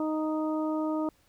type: harmonic tone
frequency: 310.9 Hz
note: D#4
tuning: 1 cent flat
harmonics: 1 / 2 / 3 / 4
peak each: -28 / -34 / -38 / -40 dBFS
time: 0-1.09 s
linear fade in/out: 2 ms
effects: pink hiss -66 dBFS RMS until 1.28 s